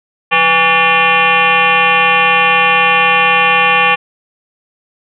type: tone with frequency modulation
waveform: sine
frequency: 1778 Hz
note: A6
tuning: 18 cents sharp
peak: -7 dBFS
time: 0.31-3.96 s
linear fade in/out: 20 ms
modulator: 320 Hz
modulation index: 3.5
effects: none